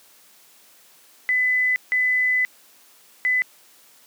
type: tone bursts at uneven times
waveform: sine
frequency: 2006 Hz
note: B6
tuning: 26 cents sharp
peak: -17 dBFS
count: 3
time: 1.29-1.76 / 1.92-2.45 / 3.25-3.42 s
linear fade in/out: 0 ms
effects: white hiss -53 dBFS RMS until 4.06 s + high-pass 200 Hz 12 dB/octave